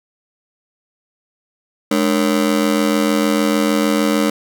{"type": "ring-modulated tone", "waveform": "30% pulse", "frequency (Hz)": 255, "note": "C4", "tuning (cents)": -44, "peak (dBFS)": -8, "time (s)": [1.91, 4.3], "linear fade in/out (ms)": 5, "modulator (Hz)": 43.3, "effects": []}